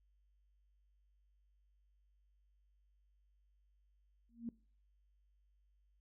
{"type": "tone with exponential growth", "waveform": "sine", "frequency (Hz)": 233.1, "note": "A#3", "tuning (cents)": 0, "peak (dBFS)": -36, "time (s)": [4.29, 4.49], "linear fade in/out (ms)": 2, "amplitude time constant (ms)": 43, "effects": ["noise-tail reverb RT60 0.4 s tail -22 dB re dry", "added 50 Hz sine -70 dBFS peak until 6 s"]}